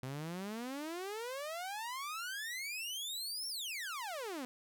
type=exponential two-way sweep; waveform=sawtooth; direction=up then down; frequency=125.8 to 5550 to 240.9 Hz; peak=-36 dBFS; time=0.03-4.45 s; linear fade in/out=0 ms; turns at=3.48 s; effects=none